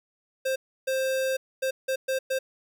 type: tone bursts at uneven times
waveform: square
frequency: 527 Hz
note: C5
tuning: 12 cents sharp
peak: -25 dBFS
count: 6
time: 0.45-0.56 / 0.87-1.37 / 1.62-1.71 / 1.88-1.96 / 2.08-2.19 / 2.3-2.39 s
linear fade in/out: 10 ms
effects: 10-bit